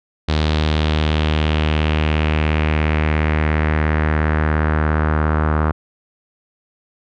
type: tone with low-pass filter sweep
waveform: sawtooth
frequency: 77.1 Hz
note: D#2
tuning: 15 cents flat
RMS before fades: -17 dBFS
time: 0.28-5.72 s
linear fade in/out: 10 ms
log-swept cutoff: 4000 to 1300 Hz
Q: 2.7
effects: none